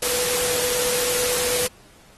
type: tone in noise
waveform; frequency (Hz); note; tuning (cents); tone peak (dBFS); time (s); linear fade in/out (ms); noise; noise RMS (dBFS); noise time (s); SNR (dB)
sine; 493; B4; -3; -26; 0.02-1.67; 5; white; -23; 0.02-1.67; -6
effects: pink hiss -52 dBFS RMS until 2.17 s + AAC 32 kbps